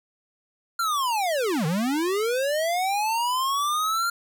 square linear two-way sweep, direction down then up, 1400 to 146.83 to 1400 Hz, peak -23 dBFS, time 0.79-4.1 s, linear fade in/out 5 ms, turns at 1.66 s, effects none

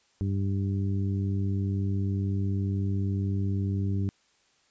harmonic tone, 98 Hz, G2, in tune, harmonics 1 / 2 / 3 / 4, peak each -26 / -32 / -37 / -42 dBFS, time 0.21-4.09 s, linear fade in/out 0 ms, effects white hiss -66 dBFS RMS until 4.7 s + resampled to 16000 Hz

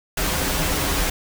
pink noise with comb filter, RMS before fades -22 dBFS, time 0.17-1.1 s, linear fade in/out 5 ms, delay 8.7 ms, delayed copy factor -0.7, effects none

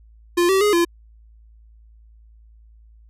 square tone with pitch steps, 348.3 / 384.5 / 416.1 / 342.5 Hz, F4 / G4 / G#4 / F4, -5 / -33 / +3 / -34 cents, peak -15 dBFS, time 0.37-0.85 s, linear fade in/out 10 ms, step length 120 ms, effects added 55 Hz sine -46 dBFS peak until 3.09 s + resampled to 32000 Hz

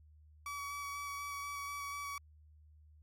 30% pulse tone with vibrato, 1139 Hz, C#6, 47 cents sharp, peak -37 dBFS, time 0.46-2.18 s, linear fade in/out 2 ms, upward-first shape square, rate 4.1 Hz, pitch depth 10 cents each way, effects added 76 Hz sine -58 dBFS peak until 3.02 s + MP3 64 kbps

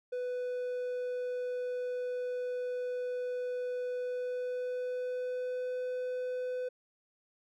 triangle tone with pitch glide, 496.9 to 502.7 Hz, B4 to B4, +11 to +31 cents, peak -31 dBFS, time 0.12-6.69 s, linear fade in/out 10 ms, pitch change +20 cents, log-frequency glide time 3.95-5.77 s, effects none

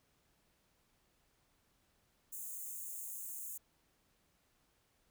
white high-pass noise, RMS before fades -45 dBFS, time 2.32-3.58 s, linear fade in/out 10 ms, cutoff 6500 Hz, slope 96 dB/octave, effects pink hiss -75 dBFS RMS until 5.1 s

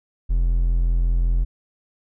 triangle tone, 42.64 Hz, F1, 41 cents flat, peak -14 dBFS, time 0.29-1.45 s, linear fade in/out 20 ms, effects none

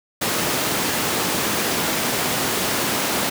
pink high-pass noise, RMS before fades -22 dBFS, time 0.21-3.3 s, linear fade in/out 10 ms, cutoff 180 Hz, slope 12 dB/octave, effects none

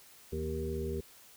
harmonic tone with a mistuned harmonic, 78.2 Hz, D#2, 9 cents sharp, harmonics 1 / 2 / 3 / 5 / 6, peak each -37 / -42 / -42 / -37 / -42 dBFS, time 0.32-1.01 s, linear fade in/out 10 ms, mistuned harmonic 2, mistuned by +52 cents, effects white hiss -57 dBFS RMS until 1.36 s

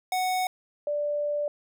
square / sine tone pair in turn, 740 / 587.3 Hz, F#5 / D5, 0 / 0 cents, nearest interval major third, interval 400 cents, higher first, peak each -25 dBFS, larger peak neither, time 0.12-0.47 / 0.87-1.48 s, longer second, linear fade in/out 2 ms, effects none

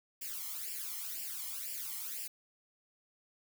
blue noise with flanger, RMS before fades -41 dBFS, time 0.21-2.28 s, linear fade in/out 10 ms, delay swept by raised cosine 0.39 to 0.97 ms, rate 2 Hz, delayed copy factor +0.85, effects none

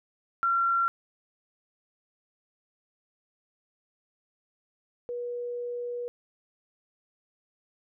sine tone pair in turn, 1368 / 483.7 Hz, F6 / B4, -36 / -36 cents, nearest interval octave + tritone, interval 1800 cents, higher first, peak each -22 / -31 dBFS, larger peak first, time 0.43-0.88 / 5.09-6.08 s, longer second, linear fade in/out 0 ms, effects none

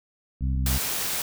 harmonic tone, 65.41 Hz, C2, in tune, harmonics 1 / 2 / 3 / 4, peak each -23 / -29 / -35 / -38 dBFS, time 0.41-0.79 s, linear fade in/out 20 ms
clicks, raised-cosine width 5 ms, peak -25 dBFS, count 2, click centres 0.41 / 0.562 s
white noise, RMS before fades -28 dBFS, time 0.66-1.22 s, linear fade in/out 2 ms
effects none

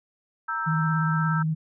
sine chord, E diminished, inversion second, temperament equal with one note detuned, 932.3 / 1318.5 / 1572.5 Hz, Bb5 / E6 / G6, 0 / 0 / +5 cents, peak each -33 / -28 / -31 dBFS, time 0.48-1.43 s, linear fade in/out 10 ms
sine tone with vibrato, 158.1 Hz, D#3, 28 cents sharp, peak -22 dBFS, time 0.66-1.55 s, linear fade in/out 20 ms, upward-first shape sine, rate 17 Hz, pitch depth 32 cents each way
effects none

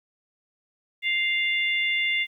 harmonic tone, 698.5 Hz, F5, in tune, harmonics 3 / 4 / 5, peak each -23 / -29 / -31 dBFS, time 1.02-2.27 s, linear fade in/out 50 ms, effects 10-bit

